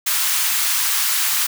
white high-pass noise, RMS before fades -19 dBFS, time 0.06-1.47 s, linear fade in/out 10 ms, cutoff 990 Hz, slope 24 dB/octave, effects none

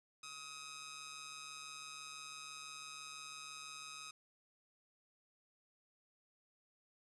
10% pulse tone with amplitude modulation, 1264 Hz, D#6, 27 cents sharp, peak -37 dBFS, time 0.23-4.11 s, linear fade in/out 5 ms, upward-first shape sine, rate 146 Hz, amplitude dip 65%, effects resampled to 24000 Hz + 11-bit

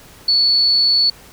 sine tone, 4435 Hz, C#8, in tune, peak -11 dBFS, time 0.28-1.1 s, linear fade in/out 5 ms, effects pink hiss -43 dBFS RMS until 1.32 s

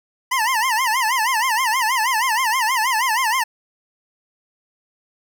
25% pulse tone with vibrato, 957 Hz, A#5, 45 cents sharp, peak -13 dBFS, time 0.31-3.44 s, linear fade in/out 10 ms, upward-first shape sine, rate 6.3 Hz, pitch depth 190 cents each way, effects none

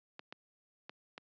clicks, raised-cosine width 0.3 ms, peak -29 dBFS, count 4, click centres 0.194 / 0.325 / 0.895 / 1.179 s, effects high-pass 200 Hz 12 dB/octave + resampled to 16000 Hz

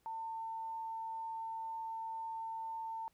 sine tone, 899 Hz, A5, 37 cents sharp, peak -39 dBFS, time 0.06-3.08 s, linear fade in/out 0 ms, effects pink hiss -75 dBFS RMS until 3.13 s

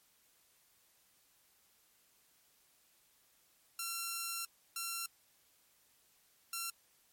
5% pulse tone bursts at uneven times, 1362 Hz, F6, 44 cents flat, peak -26 dBFS, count 3, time 3.79-4.45 / 4.76-5.06 / 6.53-6.7 s, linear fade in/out 2 ms, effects white hiss -70 dBFS RMS until 7.12 s + MP3 64 kbps

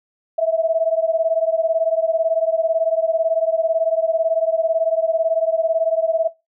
sine beating tone pair, 646 / 664 Hz, E5 / E5, -35 / +12 cents, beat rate 18 Hz, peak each -18 dBFS, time 0.38-6.28 s, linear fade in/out 10 ms, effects noise-tail reverb RT60 0.2 s tail -17 dB re dry

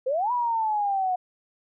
sine exponential two-way sweep, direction up then down, 493.9 to 991 to 724 Hz, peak -22 dBFS, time 0.06-1.16 s, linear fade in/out 10 ms, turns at 0.32 s, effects none

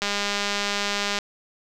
click train, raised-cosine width 0.2 ms, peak -8 dBFS, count 238, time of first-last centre 0.02-1.187 s, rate 203 Hz, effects none

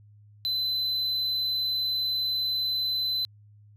triangle tone, 4035 Hz, B7, 36 cents sharp, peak -24 dBFS, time 0.45-3.25 s, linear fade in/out 0 ms, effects added 104 Hz sine -51 dBFS peak until 3.76 s

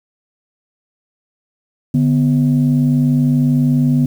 sine tone pair together, 146.81 / 246.9 Hz, D3 / B3, 0 / 0 cents, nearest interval major sixth, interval 900 cents, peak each -12 dBFS, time 1.94-4.06 s, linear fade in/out 5 ms, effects tanh soft clip ceiling -5 dBFS + 7-bit

